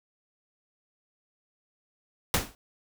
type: noise with exponential decay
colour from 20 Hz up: pink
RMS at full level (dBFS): -20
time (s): 2.34-2.55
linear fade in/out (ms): 1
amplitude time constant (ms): 44
effects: none